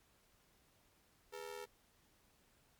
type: ring-modulated tone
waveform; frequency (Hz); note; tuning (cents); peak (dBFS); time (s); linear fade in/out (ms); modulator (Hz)
sawtooth; 450.6; A4; +41; -39; 1.32-1.66; 20; 39.9
effects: pink hiss -72 dBFS RMS until 2.79 s + MP3 96 kbps